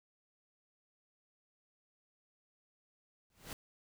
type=noise with exponential growth; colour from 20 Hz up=pink; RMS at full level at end=-41 dBFS; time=3.3-3.53 s; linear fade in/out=1 ms; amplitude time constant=50 ms; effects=none